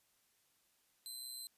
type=tone with amplitude modulation; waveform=20% pulse; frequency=4082 Hz; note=C8; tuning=44 cents flat; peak=-37 dBFS; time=1.06-1.47 s; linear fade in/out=0 ms; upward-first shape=sine; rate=126 Hz; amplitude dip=50%; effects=white hiss -75 dBFS RMS until 1.57 s + resampled to 32000 Hz